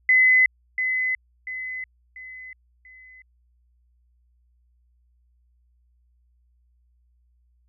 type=tone with echo; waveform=sine; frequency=2026 Hz; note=B6; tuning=44 cents sharp; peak=-13 dBFS; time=0.09-0.46 s; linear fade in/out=2 ms; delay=690 ms; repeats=4; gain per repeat=-8 dB; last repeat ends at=3.22 s; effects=added 60 Hz sine -60 dBFS peak until 7.68 s